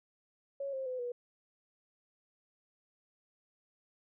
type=tone with pitch steps; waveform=sine; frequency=554.4 / 530.6 / 507.8 / 486 Hz; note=C#5 / C5 / B4 / B4; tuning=0 / +24 / +48 / -28 cents; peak=-35 dBFS; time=0.6-1.12 s; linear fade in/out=5 ms; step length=130 ms; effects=none